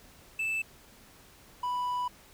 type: tone pair in turn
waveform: triangle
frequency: 2637 / 987.8 Hz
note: E7 / B5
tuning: 0 / 0 cents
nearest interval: octave + perfect fourth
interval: 1700 cents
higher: first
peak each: -27 / -27 dBFS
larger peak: neither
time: 0.39-0.62 / 1.63-2.08 s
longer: second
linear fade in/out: 5 ms
effects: pink hiss -56 dBFS RMS until 2.33 s